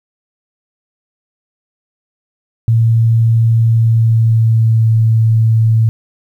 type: tone with pitch glide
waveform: sine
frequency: 114.1 to 112.14 Hz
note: A#2 to A2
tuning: -37 to +33 cents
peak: -7 dBFS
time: 2.68-5.89 s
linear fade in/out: 0 ms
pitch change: -30 cents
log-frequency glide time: 3.62-4.87 s
effects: 8-bit